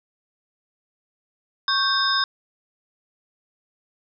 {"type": "tone cluster", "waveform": "sine", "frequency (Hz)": [1103, 1567, 3660, 5080], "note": ["C#6", "G6", "A#7", "D#8"], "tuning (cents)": [-9, -1, -32, 35], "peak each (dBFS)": -24, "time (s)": [1.68, 2.24], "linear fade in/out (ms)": 2, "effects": []}